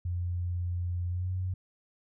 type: tone with pitch glide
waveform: sine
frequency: 88.2 to 92.21 Hz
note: F2 to F#2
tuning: +18 to -5 cents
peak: -29 dBFS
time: 0.05-1.54 s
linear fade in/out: 5 ms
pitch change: +77 cents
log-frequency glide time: 1.09-1.31 s
effects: none